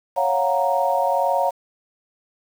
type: chord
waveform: sine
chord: Gb major seventh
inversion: second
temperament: equal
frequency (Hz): 554.4 / 698.5 / 740 / 932.3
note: Db5 / F5 / Gb5 / Bb5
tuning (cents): 0 / 0 / 0 / 0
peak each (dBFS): -22 / -23 / -24 / -22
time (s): 0.16-1.51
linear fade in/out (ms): 20
effects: 7-bit